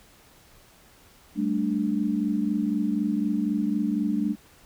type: chord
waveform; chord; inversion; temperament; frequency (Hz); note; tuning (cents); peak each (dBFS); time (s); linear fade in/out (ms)
sine; G suspended second; none; equal; 196 / 220 / 293.7; G3 / A3 / D4; 0 / 0 / 0; -28 / -26 / -27; 1.35-4.36; 50
effects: pink hiss -55 dBFS RMS until 4.65 s